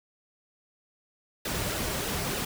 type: noise with flanger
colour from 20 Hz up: pink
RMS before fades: -31 dBFS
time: 1.45-2.45 s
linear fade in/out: 5 ms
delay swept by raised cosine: 0.88 to 3.98 ms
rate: 3.3 Hz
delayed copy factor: -0.55
effects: none